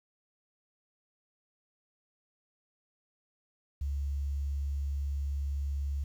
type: tone with quantisation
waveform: sine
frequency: 70.3 Hz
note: C#2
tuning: 25 cents sharp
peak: -30 dBFS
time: 3.81-6.04 s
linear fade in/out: 5 ms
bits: 10
effects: none